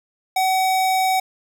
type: tone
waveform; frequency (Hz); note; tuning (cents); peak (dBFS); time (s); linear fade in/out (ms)
square; 755; F#5; +35; -17; 0.36-1.2; 5
effects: none